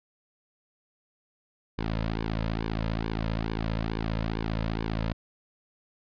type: tone with flanger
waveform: sawtooth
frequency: 55 Hz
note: A1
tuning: in tune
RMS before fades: -30 dBFS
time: 1.78-5.13 s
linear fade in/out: 5 ms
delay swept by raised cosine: 1.5 to 2.7 ms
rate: 2.3 Hz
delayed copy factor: -0.8
effects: resampled to 11025 Hz